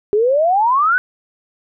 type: exponential sweep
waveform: sine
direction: up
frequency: 400.7 to 1530 Hz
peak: -11 dBFS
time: 0.13-0.98 s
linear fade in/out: 0 ms
effects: none